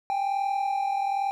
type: tone pair together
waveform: triangle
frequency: 789 / 830.1 Hz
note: G5 / G#5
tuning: +11 / -1 cents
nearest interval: minor second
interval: 88 cents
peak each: -23 / -30 dBFS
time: 0.1-1.31 s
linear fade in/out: 0 ms
effects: none